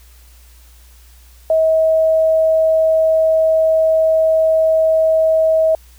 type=tone; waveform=sine; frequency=640 Hz; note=D#5; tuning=49 cents sharp; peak=-10 dBFS; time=1.5-5.75 s; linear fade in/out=2 ms; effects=added 60 Hz sine -42 dBFS peak until 5.98 s + white hiss -50 dBFS RMS until 5.98 s